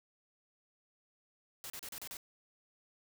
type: noise bursts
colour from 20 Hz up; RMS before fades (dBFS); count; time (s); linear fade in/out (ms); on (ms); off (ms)
white; -45; 6; 1.64-2.169; 0; 59; 35
effects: none